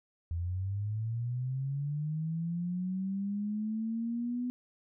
sine linear sweep, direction up, 82.41 to 249 Hz, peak -31 dBFS, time 0.31-4.5 s, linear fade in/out 0 ms, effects none

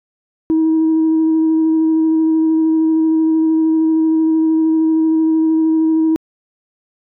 sine tone with vibrato, 319.4 Hz, D#4, 45 cents sharp, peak -9 dBFS, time 0.5-6.16 s, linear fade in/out 0 ms, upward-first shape square, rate 13 Hz, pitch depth 9 cents each way, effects tanh soft clip ceiling -8 dBFS

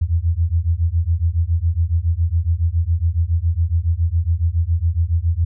sine beating tone pair, 80.5 / 87.7 Hz, E2 / F2, -41 / +8 cents, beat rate 7.2 Hz, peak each -18 dBFS, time 0.01-5.45 s, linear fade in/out 10 ms, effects none

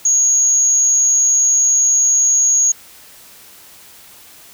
sine tone, 6645 Hz, G#8, in tune, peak -10 dBFS, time 0.05-2.72 s, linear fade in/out 5 ms, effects white hiss -42 dBFS RMS until 4.53 s

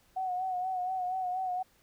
sine tone with vibrato, 739 Hz, F#5, 2 cents flat, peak -30 dBFS, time 0.16-1.63 s, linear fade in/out 10 ms, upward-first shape sine, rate 4.2 Hz, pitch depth 45 cents each way, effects pink hiss -66 dBFS RMS until 1.82 s

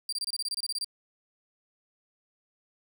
35% pulse tone bursts, 4712 Hz, D8, 5 cents sharp, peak -28 dBFS, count 13, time 0.09-0.845 s, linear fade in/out 2 ms, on 35 ms, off 25 ms, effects none

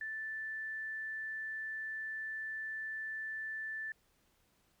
sine tone, 1760 Hz, A6, in tune, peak -38 dBFS, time 0.01-3.92 s, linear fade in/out 2 ms, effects pink hiss -73 dBFS RMS until 4.8 s

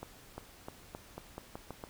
accelerating click train, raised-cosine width 1 ms, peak -27 dBFS, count 9, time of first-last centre 0.03-1.839 s, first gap 350 ms, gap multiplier 0.87, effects pink hiss -56 dBFS RMS until 1.89 s

